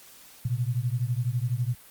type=beating tone pair; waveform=sine; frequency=116.8 / 128.8 Hz; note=A#2 / C3; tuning=+4 / -27 cents; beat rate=12 Hz; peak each=-27 / -28 dBFS; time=0.45-1.75 s; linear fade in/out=5 ms; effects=white hiss -51 dBFS RMS until 1.9 s + Opus 48 kbps